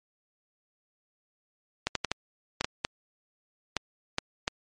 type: clicks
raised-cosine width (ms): 0.2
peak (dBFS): -9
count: 10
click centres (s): 1.87 / 1.953 / 2.047 / 2.116 / 2.61 / 2.645 / 2.849 / 3.767 / 4.184 / 4.479
effects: MP3 48 kbps